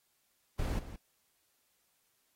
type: noise with echo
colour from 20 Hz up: brown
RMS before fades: -33 dBFS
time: 0.59-0.79 s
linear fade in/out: 2 ms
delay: 170 ms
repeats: 1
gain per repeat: -12 dB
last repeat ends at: 0.96 s
effects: white hiss -75 dBFS RMS until 2.35 s + AAC 48 kbps